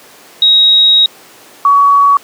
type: tone pair in turn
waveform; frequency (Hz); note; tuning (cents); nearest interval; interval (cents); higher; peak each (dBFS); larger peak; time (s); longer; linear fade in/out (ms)
sine; 3794 / 1128; A#7 / C#6; +30 / +30; octave + major sixth; 2100; first; -4; neither; 0.42-1.06 / 1.65-2.17; first; 2
effects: pink hiss -38 dBFS RMS until 2.23 s + high-pass 300 Hz 12 dB/octave